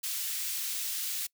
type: high-pass noise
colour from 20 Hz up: white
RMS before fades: -34 dBFS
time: 0.03-1.27 s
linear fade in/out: 10 ms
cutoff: 2500 Hz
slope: 12 dB/octave
effects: noise-tail reverb RT60 0.1 s tail -24 dB re dry